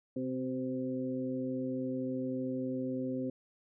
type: harmonic tone with a mistuned harmonic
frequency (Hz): 129.5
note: C3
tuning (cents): -17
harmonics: 1 / 2 / 3 / 4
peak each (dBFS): -44 / -34 / -42 / -40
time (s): 0.16-3.3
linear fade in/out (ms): 5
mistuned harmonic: 3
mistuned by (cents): -27
effects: none